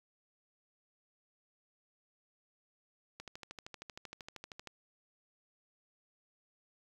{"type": "click train", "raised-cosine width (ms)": 0.2, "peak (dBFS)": -28, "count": 20, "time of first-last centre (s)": [3.2, 4.673], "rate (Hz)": 12.9, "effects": ["9-bit"]}